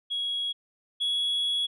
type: tone pair in turn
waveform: sine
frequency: 3322 / 3355 Hz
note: G#7 / G#7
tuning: 0 / +17 cents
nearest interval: unison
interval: 17 cents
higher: second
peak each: -26 / -22 dBFS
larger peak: second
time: 0.1-0.53 / 1-1.67 s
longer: second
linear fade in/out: 20 ms
effects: tanh soft clip ceiling -23 dBFS